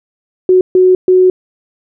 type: tone bursts at uneven times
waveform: sine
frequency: 369.1 Hz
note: F#4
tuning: 4 cents flat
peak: -4 dBFS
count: 3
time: 0.49-0.61 / 0.75-0.95 / 1.08-1.3 s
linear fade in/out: 2 ms
effects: none